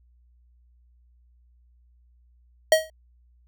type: tone with exponential decay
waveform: square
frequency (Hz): 634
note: D#5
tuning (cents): +32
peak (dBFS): -11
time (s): 2.72-2.9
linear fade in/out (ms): 2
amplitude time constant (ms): 39
effects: added 60 Hz sine -56 dBFS peak until 3.47 s